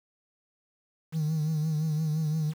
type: tone with vibrato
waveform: triangle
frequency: 155.56 Hz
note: D#3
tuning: in tune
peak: -22 dBFS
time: 1.12-2.54 s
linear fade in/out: 50 ms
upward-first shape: triangle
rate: 5.8 Hz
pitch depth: 70 cents each way
effects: tanh soft clip ceiling -21 dBFS + 8-bit